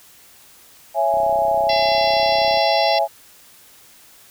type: chord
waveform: sine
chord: C# minor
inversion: none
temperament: just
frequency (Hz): 554.4 / 665.2 / 831.5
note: C#5 / E5 / G#5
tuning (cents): 0 / +16 / +2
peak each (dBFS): -23 / -18 / -19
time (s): 0.94-3.08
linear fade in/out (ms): 50
type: click train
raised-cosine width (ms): 2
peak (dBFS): -24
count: 47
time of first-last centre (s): 1.14-2.573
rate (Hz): 32.1
type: harmonic tone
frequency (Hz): 678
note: E5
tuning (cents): +49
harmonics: 3 / 4 / 5 / 6 / 7 / 8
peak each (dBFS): -28 / -28 / -28 / -28 / -28 / -28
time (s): 1.69-2.99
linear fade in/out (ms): 5
effects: white hiss -48 dBFS RMS until 4.3 s